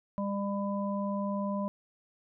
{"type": "harmonic tone", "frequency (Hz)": 200.2, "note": "G3", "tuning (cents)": 37, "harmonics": [1, 3, 5], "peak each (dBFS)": [-31, -36, -38], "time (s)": [0.18, 1.68], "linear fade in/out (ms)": 0, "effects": []}